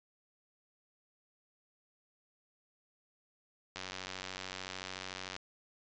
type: click train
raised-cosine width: 0.2 ms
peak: -23 dBFS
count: 151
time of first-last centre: 3.76-5.364 s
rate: 93.5 Hz
effects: resampled to 16000 Hz